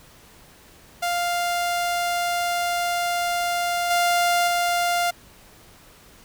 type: tone with level steps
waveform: sawtooth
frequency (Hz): 699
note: F5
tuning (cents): +1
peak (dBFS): -18 / -14 / -16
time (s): 1.02-5.11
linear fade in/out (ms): 10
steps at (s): 3.9 / 4.47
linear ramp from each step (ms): 10
effects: pink hiss -50 dBFS RMS until 6.24 s